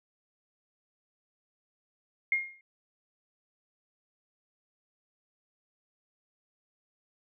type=tone with exponential decay; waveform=sine; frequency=2133 Hz; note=C7; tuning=33 cents sharp; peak=-21 dBFS; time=2.32-2.61 s; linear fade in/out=2 ms; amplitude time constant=63 ms; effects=none